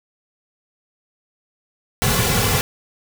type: noise with comb filter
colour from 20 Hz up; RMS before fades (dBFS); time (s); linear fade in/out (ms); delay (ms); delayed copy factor
pink; -18; 2.02-2.61; 0; 3.2; -0.75
effects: none